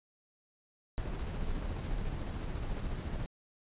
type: noise with tremolo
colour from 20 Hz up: brown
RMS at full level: -35 dBFS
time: 0.98-3.26 s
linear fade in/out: 0 ms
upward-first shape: square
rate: 14 Hz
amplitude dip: 25%
effects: resampled to 8000 Hz